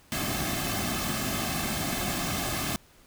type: noise with comb filter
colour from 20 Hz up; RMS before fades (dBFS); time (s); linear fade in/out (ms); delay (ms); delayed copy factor
pink; -30; 0.12-2.76; 0; 2.1; -0.7
effects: pink hiss -58 dBFS RMS until 3.06 s